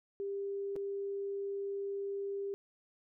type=tone with dropouts; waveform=sine; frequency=397.7 Hz; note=G4; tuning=25 cents sharp; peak=-35 dBFS; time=0.2-2.54 s; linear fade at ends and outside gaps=0 ms; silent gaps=0.757-0.763 s; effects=none